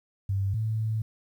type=tone pair in turn; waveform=sine; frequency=98 / 110 Hz; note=G2 / A2; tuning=0 / 0 cents; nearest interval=major second; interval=200 cents; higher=second; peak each=-24 / -25 dBFS; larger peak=first; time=0.29-0.54 / 0.54-1.02 s; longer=second; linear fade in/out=5 ms; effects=10-bit

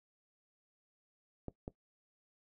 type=clicks; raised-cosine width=2 ms; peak=-27 dBFS; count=2; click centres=1.483 / 1.679 s; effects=noise-tail reverb RT60 0.1 s tail -18 dB re dry

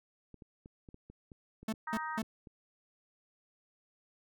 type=clicks; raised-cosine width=3 ms; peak=-38 dBFS; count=12; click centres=0.343 / 0.422 / 0.659 / 0.888 / 0.944 / 1.1 / 1.318 / 1.63 / 1.738 / 1.966 / 2.228 / 2.472 s
type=tone bursts; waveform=45% pulse; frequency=220 Hz; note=A3; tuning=in tune; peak=-32 dBFS; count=3; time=1.68-2.221 s; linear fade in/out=5 ms; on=47 ms; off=200 ms
type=harmonic tone; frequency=312.6 Hz; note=D#4; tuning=8 cents sharp; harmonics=3 / 4 / 5 / 6; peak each=-39 / -41 / -43 / -45 dBFS; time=1.87-2.19 s; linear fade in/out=5 ms
effects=none

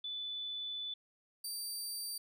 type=tone pair in turn; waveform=sine / 20% pulse; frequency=3488 / 4656 Hz; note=A7 / D8; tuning=-16 / -16 cents; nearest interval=perfect fourth; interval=500 cents; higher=second; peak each=-38 / -33 dBFS; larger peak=second; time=0.04-0.94 / 1.44-2.18 s; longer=first; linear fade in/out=5 ms; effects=none

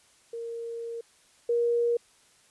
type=tone pair in turn; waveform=sine; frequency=464.2 / 472.9 Hz; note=A#4 / A#4; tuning=-7 / +25 cents; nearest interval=unison; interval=32 cents; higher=second; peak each=-33 / -22 dBFS; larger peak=second; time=0.33-1.01 / 1.49-1.97 s; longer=first; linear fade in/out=5 ms; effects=white hiss -61 dBFS RMS until 2.5 s + resampled to 24000 Hz

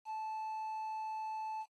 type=tone with quantisation; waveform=triangle; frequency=873 Hz; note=A5; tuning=14 cents flat; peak=-36 dBFS; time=0.05-1.66 s; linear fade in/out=50 ms; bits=10; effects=low-pass 7000 Hz 12 dB/octave + AAC 48 kbps

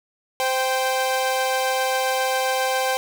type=tone pair together; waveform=sawtooth; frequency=520.2 / 784 Hz; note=C5 / G5; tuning=-10 / 0 cents; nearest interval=perfect fifth; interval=710 cents; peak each=-19 dBFS; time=0.4-2.97 s; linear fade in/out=0 ms; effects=none

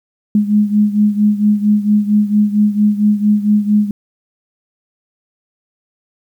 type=beating tone pair; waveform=sine; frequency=207.7 / 212.1 Hz; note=G#3 / G#3; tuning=0 / +37 cents; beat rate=4.4 Hz; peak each=-11 / -15 dBFS; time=0.35-3.91 s; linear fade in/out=2 ms; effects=8-bit

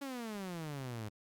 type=exponential sweep; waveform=sawtooth; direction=down; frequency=285 to 103 Hz; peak=-36 dBFS; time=0.01-1.09 s; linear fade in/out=10 ms; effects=Opus 48 kbps

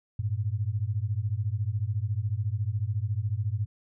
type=beating tone pair; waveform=sine; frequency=98 / 112 Hz; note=G2 / A2; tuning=0 / +31 cents; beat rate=14 Hz; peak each=-29 dBFS; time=0.19-3.66 s; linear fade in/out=5 ms; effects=none

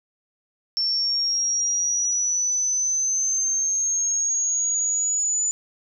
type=linear sweep; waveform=sine; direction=up; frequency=5410 to 7000 Hz; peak=-20 dBFS; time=0.77-5.51 s; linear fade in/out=0 ms; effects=none

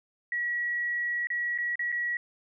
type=tone with dropouts; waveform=sine; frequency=1922 Hz; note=B6; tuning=48 cents flat; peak=-27 dBFS; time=0.32-2.17 s; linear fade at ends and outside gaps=2 ms; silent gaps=1.271-1.302 / 1.578-1.585 / 1.756-1.793 / 1.919-1.924 s; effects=none

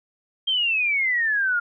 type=exponential sweep; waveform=sine; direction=down; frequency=3200 to 1396.9 Hz; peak=-19 dBFS; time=0.47-1.6 s; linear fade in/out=10 ms; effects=none

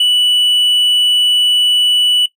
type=tone; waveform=triangle; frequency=2960 Hz; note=F#7; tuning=in tune; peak=-7 dBFS; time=0-2.26 s; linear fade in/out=5 ms; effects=noise-tail reverb RT60 0.1 s tail -17 dB re dry

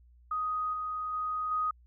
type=tone with level steps; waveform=sine; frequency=1249 Hz; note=D#6; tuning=6 cents sharp; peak=-29 / -32 / -30 / -27 dBFS; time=0.31-1.71 s; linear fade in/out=5 ms; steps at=0.73 / 1.13 / 1.51 s; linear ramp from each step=5 ms; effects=added 60 Hz sine -56 dBFS peak until 1.86 s

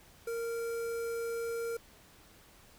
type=tone with notch filter; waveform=square; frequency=463.5 Hz; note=A#4; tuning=10 cents flat; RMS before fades=-36 dBFS; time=0.27-1.77 s; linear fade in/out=5 ms; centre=3400 Hz; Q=0.76; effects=pink hiss -59 dBFS RMS until 2.78 s

